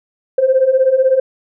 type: beating tone pair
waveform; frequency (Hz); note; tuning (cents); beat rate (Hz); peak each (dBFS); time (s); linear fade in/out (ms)
sine; 512 / 528; C5 / C5; -38 / +16; 16; -14 / -10; 0.38-1.2; 5
effects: tanh soft clip ceiling -3 dBFS